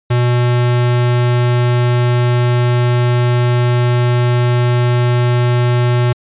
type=tone; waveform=square; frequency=122 Hz; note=B2; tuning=21 cents flat; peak=-11 dBFS; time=0.1-6.13 s; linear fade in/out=10 ms; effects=resampled to 8000 Hz